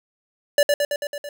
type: tone with echo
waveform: square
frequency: 580 Hz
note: D5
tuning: 22 cents flat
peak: -13 dBFS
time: 0.58-0.63 s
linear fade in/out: 2 ms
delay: 110 ms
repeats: 6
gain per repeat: -3 dB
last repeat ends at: 1.29 s
effects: none